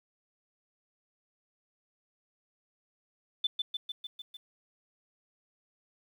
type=tone with echo; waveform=sine; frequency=3520 Hz; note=A7; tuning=in tune; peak=-25 dBFS; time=3.44-3.47 s; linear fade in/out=5 ms; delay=150 ms; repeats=6; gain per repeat=-3 dB; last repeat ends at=4.37 s; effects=10-bit